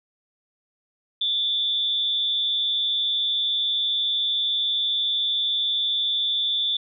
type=tone with amplitude modulation; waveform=sine; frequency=3520 Hz; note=A7; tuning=in tune; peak=-18 dBFS; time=1.21-6.77 s; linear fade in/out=5 ms; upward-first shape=sine; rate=213 Hz; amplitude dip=60%; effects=none